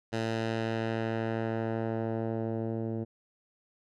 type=tone with low-pass filter sweep; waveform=10% pulse; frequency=112.8 Hz; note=A2; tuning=44 cents sharp; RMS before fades=-32 dBFS; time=0.12-3.05 s; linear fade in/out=20 ms; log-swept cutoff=5800 to 380 Hz; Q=0.74; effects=none